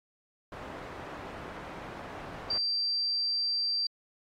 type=low-pass noise; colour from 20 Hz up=white; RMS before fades=-43 dBFS; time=0.52-2.58 s; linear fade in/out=2 ms; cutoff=1100 Hz; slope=12 dB/octave
type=tone; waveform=sine; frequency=4699 Hz; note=D8; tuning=in tune; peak=-27 dBFS; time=2.5-3.87 s; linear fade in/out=5 ms
effects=AAC 48 kbps